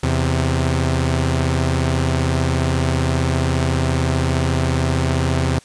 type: tone pair together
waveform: sawtooth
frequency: 82.41 / 131.05 Hz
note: E2 / C3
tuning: 0 / +3 cents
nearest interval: minor sixth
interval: 803 cents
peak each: -15 dBFS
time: 0.03-5.59 s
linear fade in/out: 5 ms
effects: white hiss -48 dBFS RMS until 5.64 s + resampled to 22050 Hz